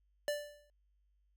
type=tone with exponential decay; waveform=square; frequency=587.3 Hz; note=D5; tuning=in tune; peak=-31 dBFS; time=0.28-0.7 s; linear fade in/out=1 ms; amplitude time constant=90 ms; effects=added 50 Hz sine -70 dBFS peak until 1.36 s